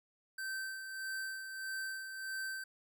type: tone with tremolo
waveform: square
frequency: 1551 Hz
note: G6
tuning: 19 cents flat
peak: -38 dBFS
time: 0.38-2.64 s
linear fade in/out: 5 ms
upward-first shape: sine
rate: 1.6 Hz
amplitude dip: 50%
effects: none